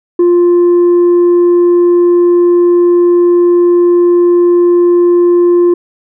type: tone with tanh clipping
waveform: sine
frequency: 350 Hz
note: F4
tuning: 4 cents sharp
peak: -5 dBFS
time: 0.19-5.74 s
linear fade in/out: 5 ms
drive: 2 dB
effects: none